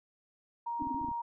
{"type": "tone", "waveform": "sine", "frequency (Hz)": 939, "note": "A#5", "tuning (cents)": 12, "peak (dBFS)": -33, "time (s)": [0.66, 1.22], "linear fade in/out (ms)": 10}
{"type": "band-pass noise", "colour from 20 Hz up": "white", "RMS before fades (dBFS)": -41, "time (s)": [0.79, 1.1], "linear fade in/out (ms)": 10, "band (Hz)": [250, 300], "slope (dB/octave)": 96}
{"type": "clicks", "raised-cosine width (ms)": 5, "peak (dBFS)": -36, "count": 7, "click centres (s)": [0.823, 0.871, 0.946, 1.015, 1.047, 1.085, 1.115]}
{"effects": []}